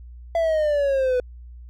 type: exponential sweep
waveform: triangle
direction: down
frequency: 675 to 493.9 Hz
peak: -16 dBFS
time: 0.35-1.2 s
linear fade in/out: 2 ms
effects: added 60 Hz sine -38 dBFS peak until 1.69 s